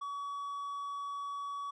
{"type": "tone", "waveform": "triangle", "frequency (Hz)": 1133, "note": "C#6", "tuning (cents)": 37, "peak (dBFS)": -35, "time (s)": [0.01, 1.71], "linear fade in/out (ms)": 10, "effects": ["resampled to 24000 Hz"]}